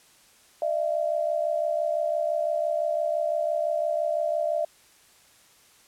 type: tone pair together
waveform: sine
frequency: 607.1 / 673 Hz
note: D#5 / E5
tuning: -43 / +36 cents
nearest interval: major second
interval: 179 cents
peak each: -26 dBFS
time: 0.62-4.65 s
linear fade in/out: 2 ms
effects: white hiss -57 dBFS RMS until 5.87 s + low-pass 11000 Hz 12 dB/octave